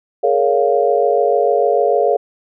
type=chord; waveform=sine; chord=Bb minor seventh; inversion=third; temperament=just; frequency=419.5 / 466.2 / 559.4 / 699.2 Hz; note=Ab4 / Bb4 / Db5 / F5; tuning=+17 / 0 / +16 / +2 cents; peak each=-17 dBFS; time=0.23-2.17 s; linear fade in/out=10 ms; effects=none